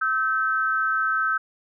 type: tone pair together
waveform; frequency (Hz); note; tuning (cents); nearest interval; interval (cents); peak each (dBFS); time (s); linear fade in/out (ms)
sine; 1299.2 / 1544; E6 / G6; -26 / -27; minor third; 299; -23; 0.01-1.38; 10
effects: none